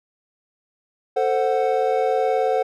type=chord; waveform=triangle; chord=F# diminished; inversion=first; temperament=equal with one note detuned; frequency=444.6 / 523.3 / 740 Hz; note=A4 / C5 / F#5; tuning=+18 / 0 / 0 cents; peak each=-20 dBFS; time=1.16-2.63 s; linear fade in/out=10 ms; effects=none